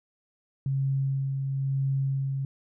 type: tone with tremolo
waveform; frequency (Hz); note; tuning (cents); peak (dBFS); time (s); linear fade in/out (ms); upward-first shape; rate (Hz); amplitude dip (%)
sine; 136; C#3; -33; -23; 0.66-2.45; 2; sine; 1; 35
effects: none